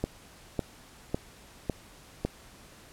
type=click train; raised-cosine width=2 ms; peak=-14 dBFS; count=5; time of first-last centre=0.04-2.25 s; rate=1.81 Hz; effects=pink hiss -53 dBFS RMS until 2.92 s + low-pass 12000 Hz 12 dB/octave